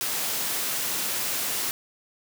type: high-pass noise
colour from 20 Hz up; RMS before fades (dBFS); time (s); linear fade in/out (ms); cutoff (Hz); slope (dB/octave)
white; -28; 0.01-1.71; 0; 120; 12
effects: none